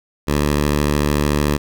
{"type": "tone", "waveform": "10% pulse", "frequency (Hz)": 73.42, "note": "D2", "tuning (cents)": 0, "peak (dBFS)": -7, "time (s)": [0.27, 1.58], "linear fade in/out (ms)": 20, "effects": []}